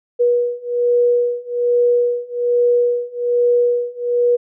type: beating tone pair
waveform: sine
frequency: 483 / 484.2 Hz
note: B4 / B4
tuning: -39 / -34 cents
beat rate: 1.2 Hz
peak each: -17 / -16 dBFS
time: 0.19-4.37 s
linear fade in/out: 20 ms
effects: none